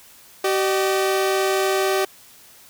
sawtooth tone pair together, 383.3 / 607 Hz, G4 / D#5, -39 / -43 cents, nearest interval minor sixth, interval 796 cents, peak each -15 / -21 dBFS, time 0.44-2.05 s, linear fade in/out 5 ms, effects white hiss -48 dBFS RMS until 2.69 s

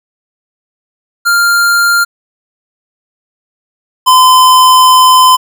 square tone pair in turn, 1396.9 / 1022.3 Hz, F6 / C6, 0 / -41 cents, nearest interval perfect fourth, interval 541 cents, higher first, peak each -7 / -3 dBFS, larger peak second, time 1.25-2.05 / 4.06-5.37 s, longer second, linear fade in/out 20 ms, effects none

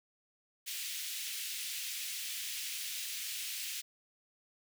pink high-pass noise, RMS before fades -40 dBFS, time 0.66-3.82 s, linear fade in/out 20 ms, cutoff 2400 Hz, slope 24 dB/octave, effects none

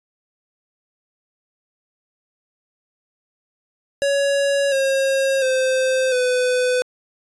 square tone with pitch steps, 560 / 539.7 / 520.1 / 501.2 Hz, C#5 / C#5 / C5 / B4, +18 / -46 / -10 / +25 cents, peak -17 dBFS, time 4.02-6.82 s, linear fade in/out 0 ms, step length 700 ms, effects resampled to 24000 Hz

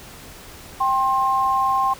sine tone pair together, 786 / 1061.3 Hz, G5 / C6, +4 / +24 cents, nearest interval perfect fourth, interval 520 cents, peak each -21 / -18 dBFS, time 0.8-1.94 s, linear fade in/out 10 ms, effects pink hiss -41 dBFS RMS until 1.99 s

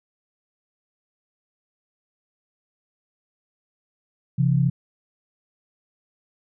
sine tone pair together, 133.52 / 168.4 Hz, C3 / E3, +35 / +37 cents, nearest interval major third, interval 402 cents, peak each -18 / -21 dBFS, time 4.38-4.7 s, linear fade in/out 10 ms, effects none

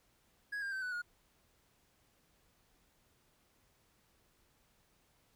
triangle tone with pitch steps, 1661.2 / 1601.8 / 1544.6 / 1489.4 / 1436.2 Hz, G#6 / G6 / G6 / F#6 / F6, 0 / +37 / -26 / +11 / +48 cents, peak -35 dBFS, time 0.52-1.02 s, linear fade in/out 10 ms, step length 100 ms, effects pink hiss -72 dBFS RMS until 5.35 s

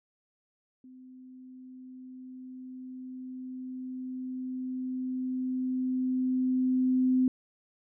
sine tone with level ramp, 256.4 Hz, C4, 35 cents flat, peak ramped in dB -48 to -21 dBFS, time 0.84-7.28 s, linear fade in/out 2 ms, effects none

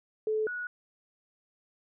sine tone pair in turn, 433.3 / 1462.9 Hz, A4 / F#6, -27 / -20 cents, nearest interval octave + major sixth, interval 2107 cents, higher second, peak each -26 / -33 dBFS, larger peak first, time 0.27-0.47 / 0.47-0.67 s, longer neither, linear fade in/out 2 ms, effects none

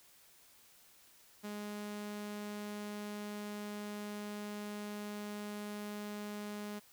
sawtooth tone, 207.7 Hz, G#3, in tune, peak -37 dBFS, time 1.43-6.8 s, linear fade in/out 20 ms, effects white hiss -63 dBFS RMS until 6.92 s

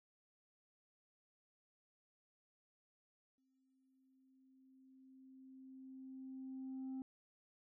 sine tone with exponential growth, 263.1 Hz, C4, 10 cents sharp, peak -39 dBFS, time 3.38-7.02 s, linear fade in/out 1 ms, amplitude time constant 790 ms, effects tanh soft clip ceiling -41 dBFS

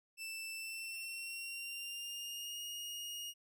sawtooth tone with pitch glide, 2657 to 2864 Hz, E7 to F7, +13 to +43 cents, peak -39 dBFS, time 0.17-3.34 s, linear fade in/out 50 ms, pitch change +130 cents, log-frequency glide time 0.54-2.62 s, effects none

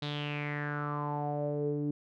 sawtooth tone with low-pass filter sweep, 146.83 Hz, D3, in tune, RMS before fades -34 dBFS, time 0.02-1.91 s, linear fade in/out 5 ms, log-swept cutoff 3900 to 320 Hz, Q 6.1, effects none

